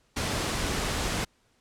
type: noise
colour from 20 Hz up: pink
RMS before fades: -29 dBFS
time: 0.16-1.25 s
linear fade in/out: 10 ms
effects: pink hiss -67 dBFS RMS until 1.6 s + low-pass 9000 Hz 12 dB/octave